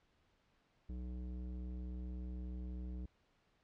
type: tone with low-pass filter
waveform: square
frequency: 61.74 Hz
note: B1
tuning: in tune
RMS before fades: -44 dBFS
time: 0.89-3.06 s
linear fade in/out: 5 ms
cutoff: 300 Hz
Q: 1.1
effects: pink hiss -75 dBFS RMS until 3.63 s + low-pass 4000 Hz 12 dB/octave